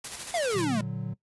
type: noise with tremolo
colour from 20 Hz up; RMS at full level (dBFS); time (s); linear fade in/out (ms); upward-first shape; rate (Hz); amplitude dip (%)
white; -36; 0.04-0.65; 5; square; 13; 40
type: exponential sweep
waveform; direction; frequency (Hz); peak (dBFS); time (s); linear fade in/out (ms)
square; down; 731 to 197.4; -26; 0.34-0.81; 2
type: chord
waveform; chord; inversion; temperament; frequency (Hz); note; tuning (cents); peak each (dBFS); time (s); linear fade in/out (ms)
triangle; Bb augmented; none; equal; 116.54 / 146.83 / 185; Bb2 / D3 / F#3; 0 / 0 / 0; -33; 0.54-1.14; 10
effects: noise-tail reverb RT60 0.1 s tail -18 dB re dry + resampled to 24000 Hz